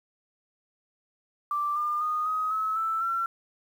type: tone with pitch steps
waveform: sine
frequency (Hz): 1174.7 / 1202.9 / 1231.7 / 1261.2 / 1291.4 / 1322.4 / 1354.1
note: D6 / D6 / D#6 / D#6 / E6 / E6 / E6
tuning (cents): 0 / +41 / -18 / +23 / -36 / +5 / +46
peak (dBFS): -25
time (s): 1.51-3.26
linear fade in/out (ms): 2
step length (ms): 250
effects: 9-bit